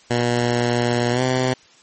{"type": "tone with pitch glide", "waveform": "10% pulse", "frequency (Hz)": [120.5, 128.4], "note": ["B2", "C3"], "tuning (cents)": [-42, -32], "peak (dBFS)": -9, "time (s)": [0.1, 1.54], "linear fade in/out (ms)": 10, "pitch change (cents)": 110, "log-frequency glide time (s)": [1.11, 1.22], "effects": ["white hiss -51 dBFS RMS until 1.82 s", "MP3 32 kbps"]}